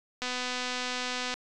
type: click train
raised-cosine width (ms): 0.2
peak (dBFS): -16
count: 281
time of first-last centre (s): 0.22-1.34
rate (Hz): 250
effects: resampled to 24000 Hz